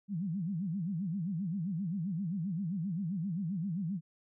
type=tone with vibrato; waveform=sine; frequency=180 Hz; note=F#3; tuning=47 cents flat; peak=-32 dBFS; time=0.08-4.01 s; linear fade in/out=50 ms; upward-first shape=sine; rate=7.6 Hz; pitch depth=240 cents each way; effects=none